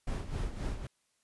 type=noise with tremolo; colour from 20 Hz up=brown; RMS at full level=-33 dBFS; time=0.07-0.87 s; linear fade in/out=5 ms; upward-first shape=sine; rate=3.8 Hz; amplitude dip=65%; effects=white hiss -75 dBFS RMS until 1.23 s + resampled to 24000 Hz